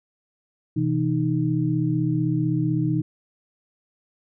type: tone cluster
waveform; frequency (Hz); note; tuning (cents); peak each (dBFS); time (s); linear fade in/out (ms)
sine; 127.2 / 163 / 309.5; C3 / E3 / D#4; -48 / -19 / -9; -24; 0.76-3.02; 10
effects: none

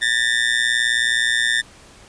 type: tone with amplitude modulation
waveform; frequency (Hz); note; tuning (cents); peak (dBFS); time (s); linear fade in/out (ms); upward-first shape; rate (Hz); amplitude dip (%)
30% pulse; 1800; A6; +39; -10; 0.01-1.62; 20; sine; 119; 90
effects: pink hiss -46 dBFS RMS until 2.08 s + resampled to 22050 Hz

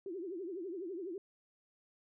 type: tone with vibrato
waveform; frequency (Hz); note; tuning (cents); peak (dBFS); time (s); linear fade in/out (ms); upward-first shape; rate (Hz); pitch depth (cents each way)
sine; 361.5; F#4; -40; -39; 0.06-1.18; 2; triangle; 12; 220
effects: none

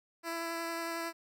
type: tone with vibrato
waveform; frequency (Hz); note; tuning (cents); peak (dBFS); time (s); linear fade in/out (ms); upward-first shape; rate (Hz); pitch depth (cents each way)
10% pulse; 333.4; E4; +20; -27; 0.23-1.13; 50; sine; 11; 9
effects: none

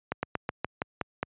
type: slowing click train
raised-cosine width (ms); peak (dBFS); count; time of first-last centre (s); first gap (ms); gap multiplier
0.5; -13; 8; 0.12-1.23; 110; 1.12
effects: high-pass 80 Hz 12 dB/octave + resampled to 8000 Hz

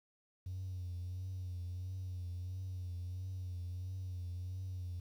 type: tone with vibrato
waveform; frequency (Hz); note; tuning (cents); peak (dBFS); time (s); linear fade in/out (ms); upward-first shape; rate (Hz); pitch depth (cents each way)
triangle; 91; F#2; -28; -36; 0.46-5; 5; triangle; 1.5; 64
effects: tanh soft clip ceiling -36 dBFS + 11-bit

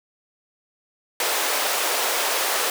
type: high-pass noise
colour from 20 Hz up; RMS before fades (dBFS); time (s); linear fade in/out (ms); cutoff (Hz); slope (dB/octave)
pink; -23; 1.2-2.7; 2; 450; 24
effects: none

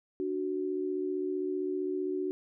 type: tone pair together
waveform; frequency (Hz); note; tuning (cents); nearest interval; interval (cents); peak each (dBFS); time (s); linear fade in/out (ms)
sine; 296 / 371.4; D4 / F#4; +14 / +7; major third; 393; -35 / -31; 0.2-2.31; 0
effects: none

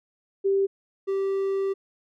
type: tone pair in turn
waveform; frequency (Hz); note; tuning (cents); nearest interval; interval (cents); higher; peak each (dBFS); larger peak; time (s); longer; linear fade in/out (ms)
sine / triangle; 392 / 389.9; G4 / G4; 0 / -9; unison; 9; first; -19 / -21; first; 0.44-0.67 / 1.07-1.74; second; 20
effects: none

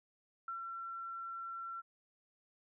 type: tone with ADSR envelope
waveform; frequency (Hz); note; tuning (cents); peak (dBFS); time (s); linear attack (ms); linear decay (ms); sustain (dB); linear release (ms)
sine; 1355; E6; +47; -38; 0.48-1.82; 3; 110; -3; 27
effects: none

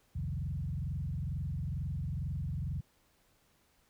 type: tone with frequency modulation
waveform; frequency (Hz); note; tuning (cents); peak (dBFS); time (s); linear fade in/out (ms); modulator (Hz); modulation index
sine; 110; A2; 0; -33; 0.15-2.81; 10; 22.2; 2.3
effects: pink hiss -70 dBFS RMS until 3.89 s

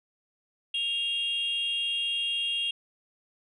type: tone pair together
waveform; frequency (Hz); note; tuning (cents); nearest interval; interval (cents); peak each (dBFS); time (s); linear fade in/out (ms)
sine; 2794 / 3258; F7 / G#7; 0 / -34; minor third; 266; -28; 0.74-2.71; 5
effects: tanh soft clip ceiling -22 dBFS

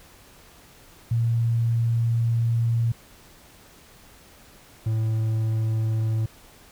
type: tone pair in turn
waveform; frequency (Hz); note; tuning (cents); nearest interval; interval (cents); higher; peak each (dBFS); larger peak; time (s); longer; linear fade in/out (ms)
sine / triangle; 116.1 / 110.76; A#2 / A2; -7 / +12; minor second; 81; first; -19; neither; 1.11-2.92 / 4.86-6.26; first; 5
effects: pink hiss -51 dBFS RMS until 6.71 s

